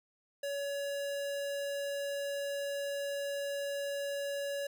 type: tone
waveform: square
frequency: 564 Hz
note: C#5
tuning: 30 cents sharp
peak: -35 dBFS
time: 0.43-4.67 s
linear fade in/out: 5 ms
effects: none